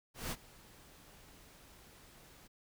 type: noise with ADSR envelope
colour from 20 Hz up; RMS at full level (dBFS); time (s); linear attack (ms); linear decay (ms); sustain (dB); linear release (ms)
pink; -38; 0.14-2.48; 170; 47; -21; 15
effects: none